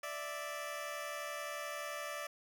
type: tone pair together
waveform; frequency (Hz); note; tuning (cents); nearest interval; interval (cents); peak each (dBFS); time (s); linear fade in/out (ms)
15% pulse; 587.3 / 658.8; D5 / E5; 0 / -1; major second; 199; -35 / -39; 0.03-2.27; 5
effects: none